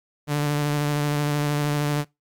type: tone with vibrato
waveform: sawtooth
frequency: 146.83 Hz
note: D3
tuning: in tune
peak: -17 dBFS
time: 0.27-2.05 s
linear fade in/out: 50 ms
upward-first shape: sine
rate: 13 Hz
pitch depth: 19 cents each way
effects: noise-tail reverb RT60 0.2 s tail -23 dB re dry + Opus 48 kbps